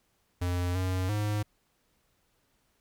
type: tone with pitch steps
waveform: square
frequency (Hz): 88.9 / 92.6 / 104.9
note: F2 / F#2 / G#2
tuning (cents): +31 / +2 / +18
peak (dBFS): -28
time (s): 0.41-1.43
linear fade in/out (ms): 10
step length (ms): 340
effects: pink hiss -72 dBFS RMS until 2.8 s